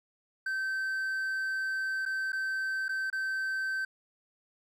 triangle tone with dropouts, 1548 Hz, G6, 22 cents flat, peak -28 dBFS, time 0.46-3.85 s, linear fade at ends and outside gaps 5 ms, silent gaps 2.054-2.06 / 2.321-2.329 / 2.883-2.891 / 3.101-3.127 s, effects none

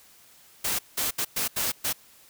white noise bursts at uneven times, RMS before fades -27 dBFS, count 6, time 0.64-0.79 / 0.97-1.11 / 1.18-1.25 / 1.36-1.48 / 1.56-1.72 / 1.84-1.93 s, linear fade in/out 10 ms, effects white hiss -55 dBFS RMS until 2.29 s

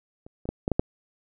clicks, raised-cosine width 2 ms, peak -30 / -25 / -14 / -11 / -9 / -6 dBFS, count 6, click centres 0.265 / 0.455 / 0.49 / 0.679 / 0.717 / 0.795 s, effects none

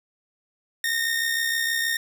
sawtooth tone with amplitude modulation, 1838 Hz, A#6, 25 cents flat, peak -17 dBFS, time 0.84-1.97 s, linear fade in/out 2 ms, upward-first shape sine, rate 66.4 Hz, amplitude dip 45%, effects none

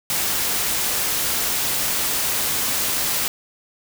white noise, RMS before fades -22 dBFS, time 0.1-3.28 s, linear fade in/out 0 ms, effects none

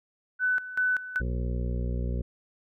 sine tone with tremolo, 1500 Hz, F#6, 23 cents sharp, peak -22 dBFS, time 0.39-1.22 s, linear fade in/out 50 ms, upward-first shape square, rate 2.6 Hz, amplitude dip 80%
harmonic tone, 60.5 Hz, B1, 35 cents flat, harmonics 1 / 2 / 3 / 4 / 6 / 7 / 8 / 9, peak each -28 / -34 / -38 / -40 / -44 / -45 / -46 / -47 dBFS, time 1.2-2.22 s, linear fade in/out 5 ms
effects none

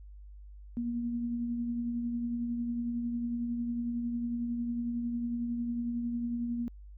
sine tone with tremolo, 237.3 Hz, A#3, 31 cents sharp, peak -29 dBFS, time 0.77-6.68 s, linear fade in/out 0 ms, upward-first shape triangle, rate 11 Hz, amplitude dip 35%, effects added 50 Hz sine -46 dBFS peak until 6.97 s

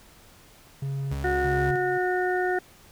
triangle tone with tremolo, 137.3 Hz, C#3, 16 cents flat, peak -25 dBFS, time 0.82-1.98 s, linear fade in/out 5 ms, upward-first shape square, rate 1.6 Hz, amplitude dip 70%
40% pulse tone, 69.3 Hz, C#2, in tune, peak -29 dBFS, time 1.11-1.71 s, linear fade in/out 5 ms
harmonic tone, 364.6 Hz, F#4, 25 cents flat, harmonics 1 / 2 / 4 / 5, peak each -25 / -28 / -31 / -32 dBFS, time 1.24-2.59 s, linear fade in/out 5 ms
effects pink hiss -53 dBFS RMS until 2.91 s

